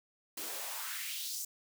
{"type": "noise with high-pass filter sweep", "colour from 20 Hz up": "white", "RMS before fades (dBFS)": -40, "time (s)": [0.37, 1.45], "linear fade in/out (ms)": 5, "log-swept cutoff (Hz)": [280, 7000], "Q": 2.3, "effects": []}